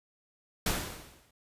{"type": "noise with exponential decay", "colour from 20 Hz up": "pink", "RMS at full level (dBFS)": -27, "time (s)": [0.66, 1.31], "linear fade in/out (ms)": 5, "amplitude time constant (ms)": 140, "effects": ["resampled to 32000 Hz"]}